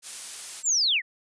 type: noise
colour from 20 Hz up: blue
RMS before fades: -34 dBFS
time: 0.02-0.64 s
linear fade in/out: 50 ms
type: linear sweep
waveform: sine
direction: down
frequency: 7740 to 1755 Hz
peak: -20 dBFS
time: 0.63-1.02 s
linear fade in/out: 50 ms
effects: resampled to 22050 Hz